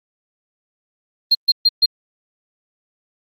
sine tone bursts, 4200 Hz, C8, 6 cents sharp, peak -8 dBFS, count 4, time 1.31-1.86 s, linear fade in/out 10 ms, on 40 ms, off 130 ms, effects tanh soft clip ceiling -5 dBFS + Opus 32 kbps

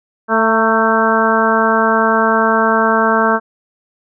harmonic tone with a mistuned harmonic, 222.5 Hz, A3, 20 cents sharp, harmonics 1 / 2 / 3 / 4 / 5 / 6 / 7, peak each -18 / -18 / -18 / -18 / -18 / -18 / -18 dBFS, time 0.28-3.4 s, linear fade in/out 50 ms, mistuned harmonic 4, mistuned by +30 cents, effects none

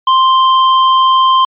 square tone, 1046.5 Hz, C6, in tune, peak -7 dBFS, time 0.07-1.45 s, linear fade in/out 5 ms, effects resampled to 8000 Hz

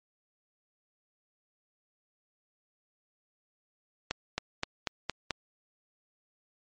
accelerating click train, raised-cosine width 0.2 ms, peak -12 dBFS, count 6, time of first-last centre 4.11-5.307 s, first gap 270 ms, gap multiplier 0.94, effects low-pass 7000 Hz 12 dB/octave + MP3 48 kbps

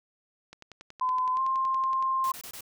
click train, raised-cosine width 0.2 ms, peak -28 dBFS, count 17, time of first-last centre 0.53-2.025 s, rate 10.7 Hz
sine tone with pitch glide, 1018 to 1055.7 Hz, C6 to C6, -48 to +15 cents, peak -24 dBFS, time 1.01-2.32 s, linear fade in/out 5 ms, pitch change +63 cents, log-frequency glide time 1.34-1.4 s
white noise bursts, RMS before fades -42 dBFS, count 4, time 2.24-2.608 s, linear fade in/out 2 ms, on 74 ms, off 24 ms
effects none

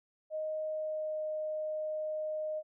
sine tone with pitch glide, 622.3 to 618 Hz, D#5 to D#5, 0 to -12 cents, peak -33 dBFS, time 0.3-2.63 s, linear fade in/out 50 ms, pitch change -12 cents, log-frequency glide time 0.65-1.22 s, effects none

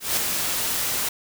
white noise with ADSR envelope, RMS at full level -21 dBFS, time 0-1.09 s, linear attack 170 ms, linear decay 5 ms, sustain -4 dB, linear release 5 ms, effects none

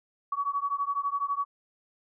sine beating tone pair, 1124 / 1136 Hz, C#6 / C#6, +24 / +42 cents, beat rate 12 Hz, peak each -30 dBFS, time 0.32-1.45 s, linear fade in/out 5 ms, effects none

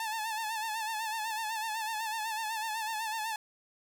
sawtooth tone with vibrato, 880 Hz, A5, in tune, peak -29 dBFS, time 0-3.36 s, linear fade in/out 2 ms, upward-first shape sine, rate 8 Hz, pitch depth 64 cents each way, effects none

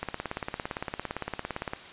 click train, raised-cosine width 0.5 ms, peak -16 dBFS, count 31, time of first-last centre 0.03-1.735 s, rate 17.6 Hz, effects white hiss -45 dBFS RMS until 1.92 s + resampled to 8000 Hz

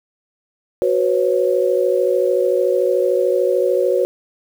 sine chord, F# suspended fourth, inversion none, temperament equal with one note detuned, 370 / 493.9 / 547.4 Hz, F#4 / B4 / C#5, 0 / 0 / -22 cents, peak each -18 dBFS, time 0.82-4.05 s, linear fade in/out 0 ms, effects 7-bit

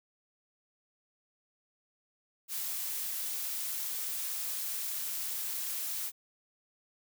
blue noise, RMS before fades -36 dBFS, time 2.48-6.12 s, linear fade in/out 50 ms, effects none

